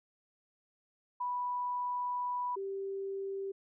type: tone pair in turn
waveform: sine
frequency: 985 / 390.9 Hz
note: B5 / G4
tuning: -5 / -5 cents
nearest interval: octave + major third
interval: 1600 cents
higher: first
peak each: -32 / -35 dBFS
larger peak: first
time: 1.2-2.56 / 2.56-3.52 s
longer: first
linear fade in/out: 10 ms
effects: none